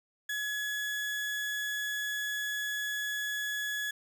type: tone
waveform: 35% pulse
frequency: 1692 Hz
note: G#6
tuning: 32 cents sharp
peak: -30 dBFS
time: 0.29-3.91 s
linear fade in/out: 5 ms
effects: none